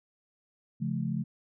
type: chord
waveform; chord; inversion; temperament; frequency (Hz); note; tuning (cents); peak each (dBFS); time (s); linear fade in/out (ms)
sine; Db augmented; none; just; 138.59 / 173.24 / 216.5; Db3 / F3 / A3; 0 / -14 / -28; -33; 0.8-1.24; 20
effects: none